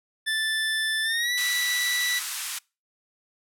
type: tone with pitch glide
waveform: 25% pulse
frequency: 1760 to 1964.2 Hz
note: A6 to B6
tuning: 0 to -10 cents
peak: -20 dBFS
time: 0.26-2.2 s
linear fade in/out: 20 ms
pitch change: +190 cents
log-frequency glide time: 1.03-1.33 s
type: high-pass noise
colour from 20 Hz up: white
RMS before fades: -30 dBFS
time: 1.37-2.59 s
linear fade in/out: 10 ms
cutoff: 1100 Hz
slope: 24 dB/octave
effects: noise-tail reverb RT60 0.3 s tail -26 dB re dry + low-pass 12000 Hz 12 dB/octave